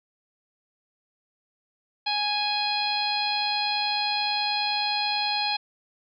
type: harmonic tone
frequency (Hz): 830.6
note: G#5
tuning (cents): 0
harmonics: 1 / 2 / 3 / 4 / 5 / 6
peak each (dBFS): -28 / -38 / -31 / -32 / -28 / -37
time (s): 2.06-5.57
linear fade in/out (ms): 10
effects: none